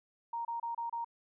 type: tone bursts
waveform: sine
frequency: 932.3 Hz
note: A#5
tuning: in tune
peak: -34 dBFS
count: 5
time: 0.33-1.046 s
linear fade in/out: 5 ms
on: 120 ms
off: 29 ms
effects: none